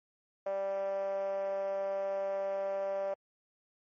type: tone with band-pass filter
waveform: 5% pulse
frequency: 195.7 Hz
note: G3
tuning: 3 cents flat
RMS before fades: -34 dBFS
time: 0.46-3.14 s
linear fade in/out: 5 ms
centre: 610 Hz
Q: 9
effects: MP3 32 kbps